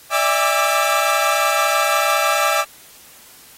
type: tone cluster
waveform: 25% pulse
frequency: 589 / 652 / 811 / 1172 / 1334 Hz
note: D5 / E5 / G#5 / D6 / E6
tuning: +5 / -19 / -41 / -4 / +20 cents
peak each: -18 dBFS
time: 0.1-2.65 s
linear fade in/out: 50 ms
effects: white hiss -45 dBFS RMS until 3.57 s + AAC 48 kbps